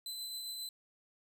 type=tone with tremolo; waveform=sawtooth; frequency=4034 Hz; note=B7; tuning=36 cents sharp; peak=-36 dBFS; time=0.06-0.69 s; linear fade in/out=2 ms; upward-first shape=triangle; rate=7.5 Hz; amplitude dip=30%; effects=none